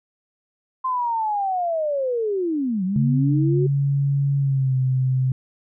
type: linear two-way sweep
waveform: sine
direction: down then up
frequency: 1046.5 to 180 to 377.5 Hz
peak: -20 dBFS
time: 0.84-3.67 s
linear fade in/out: 10 ms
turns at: 2.84 s
type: tone with pitch glide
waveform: sine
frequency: 140 to 129.87 Hz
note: C#3 to C3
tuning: +18 to -13 cents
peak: -17 dBFS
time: 2.96-5.32 s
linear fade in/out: 2 ms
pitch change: -131 cents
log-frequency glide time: 4.38-4.76 s
effects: none